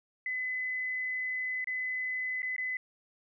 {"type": "tone with dropouts", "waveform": "sine", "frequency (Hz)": 2017, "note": "B6", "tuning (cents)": 36, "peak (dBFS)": -31, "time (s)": [0.26, 2.77], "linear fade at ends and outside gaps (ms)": 2, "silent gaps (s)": [[1.644, 1.672], [2.42, 2.429], [2.564, 2.581]], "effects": []}